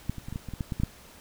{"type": "clicks", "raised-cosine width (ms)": 5, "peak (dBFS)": [-15, -25, -25, -23, -20, -25, -23, -17, -18, -17, -12], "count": 11, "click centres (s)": [0.096, 0.183, 0.285, 0.326, 0.359, 0.487, 0.537, 0.608, 0.722, 0.8, 0.835], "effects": ["pink hiss -51 dBFS RMS until 1.2 s"]}